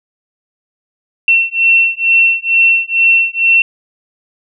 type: beating tone pair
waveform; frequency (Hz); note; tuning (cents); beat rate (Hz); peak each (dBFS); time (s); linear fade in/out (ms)
sine; 2706 / 2708.2; E7 / E7; +45 / +46; 2.2; -11; 1.28-3.62; 2
effects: none